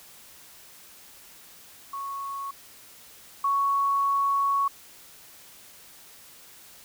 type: tone pair in turn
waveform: sine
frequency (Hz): 1106 / 1112.3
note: C#6 / C#6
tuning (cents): -4 / +6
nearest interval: unison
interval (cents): 10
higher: second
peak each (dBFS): -31 / -21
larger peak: second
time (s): 1.93-2.51 / 3.44-4.68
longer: second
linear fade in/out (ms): 5
effects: white hiss -50 dBFS RMS until 6.84 s